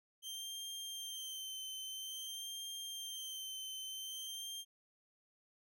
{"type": "tone with vibrato", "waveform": "sawtooth", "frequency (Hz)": 3136, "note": "G7", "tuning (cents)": 0, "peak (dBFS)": -40, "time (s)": [0.22, 4.65], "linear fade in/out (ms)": 50, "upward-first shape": "sine", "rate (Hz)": 0.5, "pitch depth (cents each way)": 31, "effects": []}